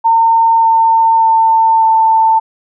sine tone with pitch steps, 910 / 903.7 / 897.5 / 891.3 Hz, A#5 / A5 / A5 / A5, -42 / +46 / +34 / +22 cents, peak -6 dBFS, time 0.04-2.4 s, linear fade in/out 20 ms, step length 590 ms, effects none

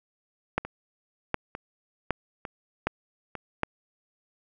two click trains, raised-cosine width 0.5 ms, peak -9 / -20 dBFS, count 5 / 4, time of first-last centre 0.58-3.633 / 0.65-3.353 s, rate 1.31 / 1.11 Hz, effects none

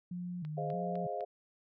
sine tone with vibrato, 164.81 Hz, E3, in tune, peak -37 dBFS, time 0.11-1.07 s, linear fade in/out 5 ms, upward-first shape square, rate 1.6 Hz, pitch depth 130 cents each way
click train, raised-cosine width 0.3 ms, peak -37 dBFS, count 4, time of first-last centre 0.45-1.208 s, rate 3.96 Hz
sine chord, F minor seventh, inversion first, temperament equal, 415.3 / 523.3 / 622.3 / 698.5 Hz, Ab4 / C5 / Eb5 / F5, 0 / 0 / 0 / 0 cents, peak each -42 / -42 / -41 / -38 dBFS, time 0.57-1.25 s, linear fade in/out 10 ms
effects none

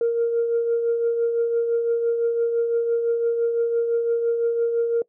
sine tone with tremolo, 466.2 Hz, A#4, in tune, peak -15 dBFS, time 0.01-5.02 s, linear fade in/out 2 ms, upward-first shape triangle, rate 5.9 Hz, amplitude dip 50%, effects noise-tail reverb RT60 0.1 s tail -22 dB re dry + tanh soft clip ceiling -14 dBFS

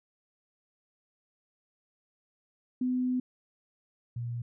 sine tone pair in turn, 252.3 / 119.07 Hz, B3 / A#2, +37 / +37 cents, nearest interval octave + minor second, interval 1300 cents, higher first, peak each -26 / -32 dBFS, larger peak first, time 2.81-3.2 / 4.16-4.42 s, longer first, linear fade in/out 5 ms, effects none

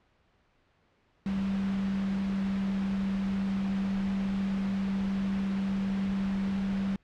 sine tone in noise, 194.6 Hz, G3, 12 cents flat, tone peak -27 dBFS, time 1.26-6.96 s, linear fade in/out 2 ms, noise pink, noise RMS -41 dBFS, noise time 1.26-6.96 s, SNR +11 dB, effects pink hiss -68 dBFS RMS until 7.03 s + low-pass 3000 Hz 12 dB/octave

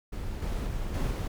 brown noise with level steps, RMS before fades -35 / -31 / -33 / -28 / -30 dBFS, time 0.12-1.28 s, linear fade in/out 10 ms, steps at 0.42 / 0.67 / 0.94 / 1.11 s, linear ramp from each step 2 ms, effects none

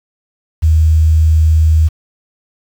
sine tone with quantisation, 79.2 Hz, D#2, 31 cents sharp, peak -6 dBFS, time 0.62-1.89 s, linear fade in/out 20 ms, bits 6, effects none

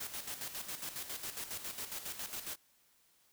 white noise with tremolo, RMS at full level -41 dBFS, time 0-2.56 s, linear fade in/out 10 ms, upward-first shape square, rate 7.3 Hz, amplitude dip 60%, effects white hiss -70 dBFS RMS until 3.32 s

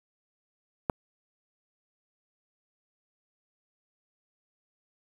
click, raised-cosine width 1 ms, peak -11 dBFS, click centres 0.898 s, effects 7-bit

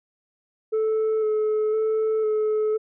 sine tone with vibrato, 433.8 Hz, A4, 25 cents flat, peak -17 dBFS, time 0.72-2.78 s, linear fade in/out 20 ms, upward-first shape square, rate 0.99 Hz, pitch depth 16 cents each way, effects tanh soft clip ceiling -19 dBFS

